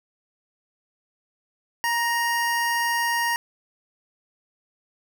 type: tone pair together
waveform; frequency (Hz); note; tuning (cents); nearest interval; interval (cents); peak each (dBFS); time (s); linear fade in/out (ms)
square; 943.2 / 1864.7; A#5 / A#6; +20 / 0; octave; 1180; -25; 1.84-3.36; 0
effects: none